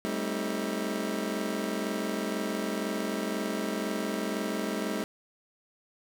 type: chord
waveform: 25% pulse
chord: A half-diminished seventh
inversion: third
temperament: just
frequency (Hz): 198 / 220 / 264 / 316.8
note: G3 / A3 / C4 / Eb4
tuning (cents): +18 / 0 / +16 / +31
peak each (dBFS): -31 / -31 / -34 / -32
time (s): 0.05-5.04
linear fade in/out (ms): 0
effects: none